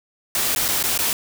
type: noise with dropouts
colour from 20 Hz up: white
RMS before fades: -21 dBFS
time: 0.35-1.13 s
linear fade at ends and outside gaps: 1 ms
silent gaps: 0.55-0.56 / 0.681-0.686 / 0.828-0.838 / 0.977-0.989 s
effects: none